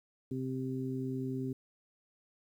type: harmonic tone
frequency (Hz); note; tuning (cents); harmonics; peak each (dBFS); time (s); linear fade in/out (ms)
130.6; C3; -3; 1 / 2 / 3; -38 / -36 / -41; 0.31-1.53; 5
effects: 11-bit